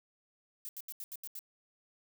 violet noise bursts, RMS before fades -43 dBFS, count 7, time 0.65-1.391 s, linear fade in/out 0 ms, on 39 ms, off 78 ms, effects none

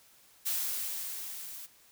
blue noise with level ramp, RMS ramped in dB -31 to -45 dBFS, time 0.45-1.67 s, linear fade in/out 20 ms, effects white hiss -61 dBFS RMS until 1.91 s

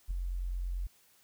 sine tone with ADSR envelope, 44.62 Hz, F1, 38 cents sharp, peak -28 dBFS, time 0.08-0.87 s, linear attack 28 ms, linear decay 4 ms, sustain -4 dB, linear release 6 ms, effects white hiss -65 dBFS RMS until 1.23 s

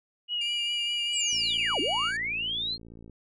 sine tone with vibrato, 2873 Hz, F7, 48 cents sharp, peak -27 dBFS, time 0.28-2.12 s, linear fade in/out 50 ms, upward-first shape sine, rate 5 Hz, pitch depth 27 cents each way
sawtooth tone with pitch glide, 2361 to 2273 Hz, D7 to C#7, +9 to +43 cents, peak -33 dBFS, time 0.41-2.17 s, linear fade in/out 5 ms, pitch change -66 cents, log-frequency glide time 1.46-2.03 s
sine linear two-way sweep, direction down then up, 8270 to 256.5 to 4288 Hz, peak -28 dBFS, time 1.12-2.78 s, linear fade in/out 50 ms, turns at 1.8 s
click train, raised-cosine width 3 ms, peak -35 dBFS, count 101, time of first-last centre 1.33-3.097 s, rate 56.6 Hz
effects resampled to 22050 Hz

